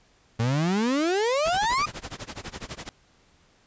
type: exponential sweep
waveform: 35% pulse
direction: up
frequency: 110 to 1244.5 Hz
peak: -20 dBFS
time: 0.39-1.86 s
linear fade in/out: 10 ms
type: noise with tremolo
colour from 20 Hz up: pink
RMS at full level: -34 dBFS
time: 1.45-2.89 s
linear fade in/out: 0 ms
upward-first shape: sine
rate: 12 Hz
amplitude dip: 95%
effects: pink hiss -61 dBFS RMS until 3.66 s + resampled to 16000 Hz